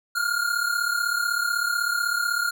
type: tone pair together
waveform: square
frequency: 1396.9 / 1432.9 Hz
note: F6 / F6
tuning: 0 / +44 cents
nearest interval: unison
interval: 44 cents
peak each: -26 / -26 dBFS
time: 0.15-2.51 s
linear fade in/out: 10 ms
effects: none